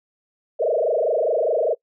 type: tone with frequency modulation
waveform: sine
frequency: 550 Hz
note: C#5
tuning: 14 cents flat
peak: -17 dBFS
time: 0.59-1.75 s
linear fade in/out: 20 ms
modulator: 24.9 Hz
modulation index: 4.3
effects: noise-tail reverb RT60 0.1 s tail -25 dB re dry